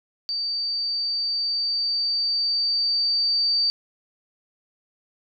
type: tone with level ramp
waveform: sine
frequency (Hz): 4621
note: D8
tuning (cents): -29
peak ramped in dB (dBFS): -24 to -18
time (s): 0.29-3.7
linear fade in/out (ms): 0
effects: none